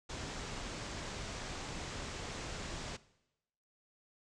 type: low-pass noise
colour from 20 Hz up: pink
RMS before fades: -43 dBFS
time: 0.09-2.97 s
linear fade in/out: 10 ms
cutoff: 7900 Hz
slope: 48 dB/octave
effects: noise-tail reverb RT60 0.9 s tail -19 dB re dry